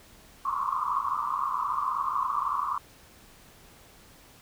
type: band-pass noise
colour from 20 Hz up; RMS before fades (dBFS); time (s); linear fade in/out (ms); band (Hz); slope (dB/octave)
white; -29; 0.45-2.78; 2; 1000 to 1200; 96
effects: pink hiss -54 dBFS RMS until 4.41 s